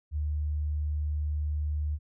sine tone, 75 Hz, D2, 37 cents sharp, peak -27 dBFS, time 0.11-1.99 s, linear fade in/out 50 ms, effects none

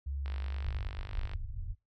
sine tone with vibrato, 68.4 Hz, C#2, 23 cents flat, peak -33 dBFS, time 0.06-0.82 s, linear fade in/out 10 ms, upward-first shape sine, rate 2.3 Hz, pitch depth 33 cents each way
click train, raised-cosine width 0.3 ms, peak -29 dBFS, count 54, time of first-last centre 0.26-1.335 s, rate 49.3 Hz
pink low-pass noise, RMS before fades -37 dBFS, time 0.63-1.75 s, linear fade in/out 20 ms, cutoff 110 Hz, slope 48 dB/octave
effects noise-tail reverb RT60 0.2 s tail -23 dB re dry + MP3 64 kbps

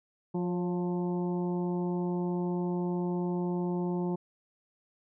harmonic tone with a mistuned harmonic, 176.9 Hz, F3, 23 cents sharp, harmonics 1 / 2 / 3 / 4 / 5 / 6, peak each -30 / -33 / -45 / -45 / -42 / -53 dBFS, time 0.34-4.16 s, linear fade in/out 10 ms, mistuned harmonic 3, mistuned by +45 cents, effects none

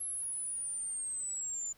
sine exponential sweep, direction down, 11175 to 7040 Hz, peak -35 dBFS, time 0-1.73 s, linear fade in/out 10 ms, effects pink hiss -65 dBFS RMS until 1.77 s

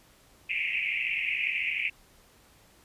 pink band-pass noise, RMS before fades -30 dBFS, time 0.49-1.9 s, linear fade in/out 10 ms, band 2100 to 2700 Hz, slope 96 dB/octave, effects pink hiss -59 dBFS RMS until 2.84 s + resampled to 32000 Hz

